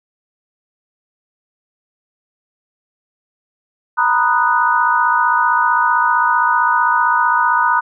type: chord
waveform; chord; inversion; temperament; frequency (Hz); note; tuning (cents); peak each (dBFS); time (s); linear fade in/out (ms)
sine; B major seventh; third; equal with one note detuned; 932.3 / 987.8 / 1240.9 / 1480; A#5 / B5 / D#6 / F#6; 0 / 0 / -5 / 0; -17; 3.97-7.81; 20
effects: none